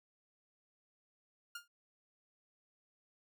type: tone with exponential decay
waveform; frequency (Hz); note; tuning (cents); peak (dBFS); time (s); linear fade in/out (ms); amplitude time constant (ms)
sawtooth; 1411; F6; +17; -37; 1.55-1.68; 5; 27
effects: none